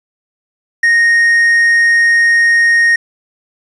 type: tone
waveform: triangle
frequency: 1860 Hz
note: A#6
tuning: 4 cents flat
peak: -5 dBFS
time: 0.83-2.96 s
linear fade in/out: 5 ms
effects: resampled to 24000 Hz + 7-bit